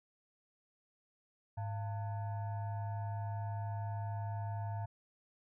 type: tone with frequency modulation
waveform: sine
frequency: 103.83 Hz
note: G#2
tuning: in tune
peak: -36 dBFS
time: 1.57-4.86 s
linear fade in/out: 10 ms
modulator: 794 Hz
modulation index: 0.58
effects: none